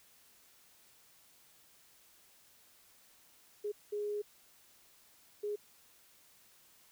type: tone bursts at uneven times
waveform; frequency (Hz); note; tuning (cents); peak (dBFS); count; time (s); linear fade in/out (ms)
sine; 415.3; G#4; 0; -34; 3; 3.64-3.72 / 3.92-4.22 / 5.43-5.56; 10
effects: white hiss -64 dBFS RMS until 6.91 s